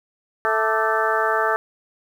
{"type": "harmonic tone with a mistuned harmonic", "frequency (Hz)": 220, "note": "A3", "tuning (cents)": 0, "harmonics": [2, 3, 4, 5, 6, 7, 8], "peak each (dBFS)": [-25, -25, -25, -25, -25, -26, -27], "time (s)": [0.45, 1.56], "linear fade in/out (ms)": 0, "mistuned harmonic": 5, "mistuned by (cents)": 110, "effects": ["8-bit"]}